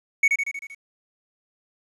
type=tone with echo; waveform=triangle; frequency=2225 Hz; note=C#7; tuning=6 cents sharp; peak=-12 dBFS; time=0.23-0.28 s; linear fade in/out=5 ms; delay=78 ms; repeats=6; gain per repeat=-4 dB; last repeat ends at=0.748 s; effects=resampled to 24000 Hz + 9-bit